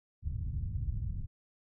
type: low-pass noise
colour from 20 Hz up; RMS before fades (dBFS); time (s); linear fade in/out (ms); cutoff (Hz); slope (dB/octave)
white; -35; 0.22-1.27; 50; 110; 24
effects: none